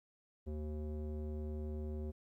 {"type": "tone with low-pass filter", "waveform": "square", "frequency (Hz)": 75.9, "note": "D#2", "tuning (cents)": -42, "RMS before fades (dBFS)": -41, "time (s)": [0.46, 2.12], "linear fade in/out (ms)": 20, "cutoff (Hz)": 430, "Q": 1.9, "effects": ["13-bit"]}